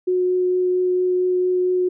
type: tone with vibrato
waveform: sine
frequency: 364.4 Hz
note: F#4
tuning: 26 cents flat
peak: -16 dBFS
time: 0.07-1.89 s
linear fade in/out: 10 ms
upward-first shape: triangle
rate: 4.4 Hz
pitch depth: 8 cents each way
effects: none